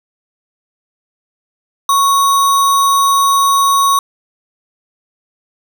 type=tone with sample-and-hold; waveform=sine; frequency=1108 Hz; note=C#6; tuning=1 cent flat; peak=-8 dBFS; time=1.89-3.99 s; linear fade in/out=2 ms; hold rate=4900 Hz; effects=none